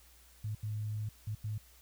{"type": "tone bursts at uneven times", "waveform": "sine", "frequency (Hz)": 106.9, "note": "A2", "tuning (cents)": -49, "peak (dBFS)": -34, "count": 4, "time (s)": [[0.44, 0.55], [0.63, 1.09], [1.27, 1.35], [1.44, 1.58]], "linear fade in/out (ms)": 5, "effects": ["added 60 Hz sine -61 dBFS peak until 1.81 s", "white hiss -62 dBFS RMS until 1.81 s"]}